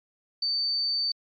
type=tone; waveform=sine; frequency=4570 Hz; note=D8; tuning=48 cents flat; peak=-24 dBFS; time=0.42-1.12 s; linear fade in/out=5 ms; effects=MP3 32 kbps